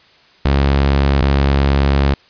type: tone pair in turn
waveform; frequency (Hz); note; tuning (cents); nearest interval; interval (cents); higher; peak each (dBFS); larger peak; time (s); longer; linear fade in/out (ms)
sawtooth; 69.3 / 69.3; C#2 / C#2; 0 / 0; unison; 0; neither; -7; neither; 0.45-1.22 / 1.22-2.14; second; 5
effects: white hiss -49 dBFS RMS until 2.29 s + resampled to 11025 Hz